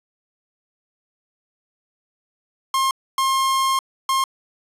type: tone bursts at uneven times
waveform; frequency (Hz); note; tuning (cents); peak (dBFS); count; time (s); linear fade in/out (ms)
45% pulse; 1067; C6; +34; -17; 3; 2.74-2.91 / 3.18-3.79 / 4.09-4.24; 2
effects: resampled to 32000 Hz + 9-bit